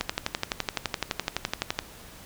click train, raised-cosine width 0.2 ms, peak -8 dBFS, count 22, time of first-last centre 0.01-1.79 s, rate 11.8 Hz, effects pink hiss -47 dBFS RMS until 2.25 s

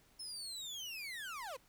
30% pulse linear sweep, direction down, 5274 to 466.2 Hz, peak -40 dBFS, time 0.19-1.57 s, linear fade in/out 10 ms, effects pink hiss -68 dBFS RMS until 1.68 s

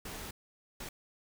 pink noise bursts at uneven times, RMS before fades -43 dBFS, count 2, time 0.05-0.31 / 0.8-0.89 s, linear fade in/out 5 ms, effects none

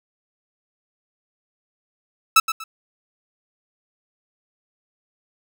sawtooth tone with echo, 1310 Hz, E6, 11 cents flat, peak -6 dBFS, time 2.36-2.4 s, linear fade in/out 5 ms, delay 120 ms, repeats 2, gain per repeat -11 dB, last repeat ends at 2.64 s, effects none

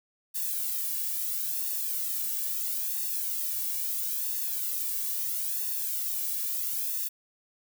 violet noise with flanger, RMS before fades -31 dBFS, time 0.34-7.09 s, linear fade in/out 20 ms, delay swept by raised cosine 1.1 to 1.78 ms, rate 0.75 Hz, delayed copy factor +1, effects none

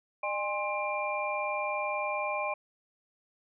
sine tone cluster, 605 / 816 / 1054 / 2380 Hz, D#5 / G#5 / C6 / D7, -49 / -31 / +12 / +22 cents, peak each -34 / -36 / -35 / -35 dBFS, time 0.23-2.54 s, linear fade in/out 5 ms, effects none

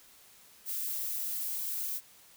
violet noise, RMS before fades -35 dBFS, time 0.65-2.01 s, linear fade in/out 50 ms, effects white hiss -58 dBFS RMS until 2.36 s

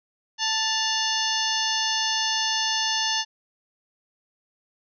harmonic tone with a mistuned harmonic, 880 Hz, A5, in tune, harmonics 1 / 2 / 3 / 4 / 5 / 6 / 7, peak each -30 / -30 / -30 / -30 / -30 / -30 / -30 dBFS, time 0.38-3.25 s, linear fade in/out 50 ms, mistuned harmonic 3, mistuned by +130 cents, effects none

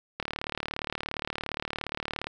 click train, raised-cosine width 0.3 ms, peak -15 dBFS, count 78, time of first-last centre 0.2-2.27 s, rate 37.2 Hz, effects none

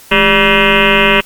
sine tone with frequency modulation, 1528 Hz, G6, 45 cents flat, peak -6 dBFS, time 0.11-1.21 s, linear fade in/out 10 ms, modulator 188 Hz, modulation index 7.5, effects white hiss -39 dBFS RMS until 1.25 s + Opus 48 kbps

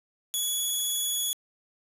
10% pulse tone with vibrato, 3384 Hz, G#7, 32 cents sharp, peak -19 dBFS, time 0.34-1.33 s, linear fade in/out 0 ms, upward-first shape sine, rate 19 Hz, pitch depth 8 cents each way, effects resampled to 32000 Hz + 8-bit

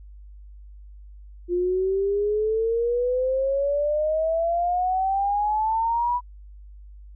sine exponential sweep, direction up, 349.2 to 987.8 Hz, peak -20 dBFS, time 1.48-6.21 s, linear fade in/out 50 ms, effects added 50 Hz sine -41 dBFS peak until 7.15 s

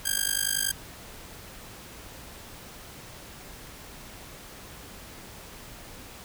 5% pulse tone with amplitude modulation, 1600 Hz, G6, 35 cents sharp, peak -10 dBFS, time 0.05-0.72 s, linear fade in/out 10 ms, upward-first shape sine, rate 50.5 Hz, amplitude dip 95%, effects pink hiss -45 dBFS RMS until 6.24 s

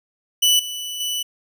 sawtooth tone with level steps, 2973 Hz, F#7, 8 cents sharp, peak -10 / -24 / -19 dBFS, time 0.42-1.23 s, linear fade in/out 10 ms, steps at 0.59 / 1 s, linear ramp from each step 5 ms, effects none

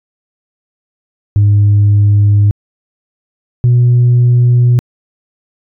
sine tone pair in turn, 102.6 / 122.01 Hz, G#2 / B2, -21 / -21 cents, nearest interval minor third, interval 300 cents, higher second, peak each -3 dBFS, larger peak neither, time 1.36-2.51 / 3.64-4.79 s, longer neither, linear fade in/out 0 ms, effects tanh soft clip ceiling -3 dBFS

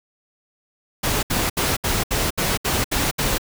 pink noise bursts, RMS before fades -21 dBFS, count 9, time 1.03-3.382 s, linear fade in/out 10 ms, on 200 ms, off 69 ms, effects none

